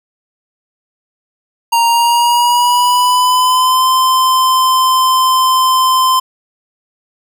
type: tone with pitch glide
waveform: square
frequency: 932.3 to 1034.5 Hz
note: A#5 to C6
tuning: 0 to -20 cents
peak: -9 dBFS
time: 1.72-6.2 s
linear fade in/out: 10 ms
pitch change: +180 cents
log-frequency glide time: 1.86-3.88 s
effects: none